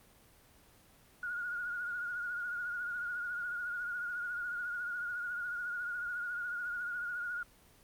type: tone with vibrato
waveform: sine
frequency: 1438 Hz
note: F#6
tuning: 50 cents flat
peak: -35 dBFS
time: 1.23-7.43 s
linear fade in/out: 2 ms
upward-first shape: triangle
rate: 14 Hz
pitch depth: 55 cents each way
effects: pink hiss -62 dBFS RMS until 7.83 s + Opus 24 kbps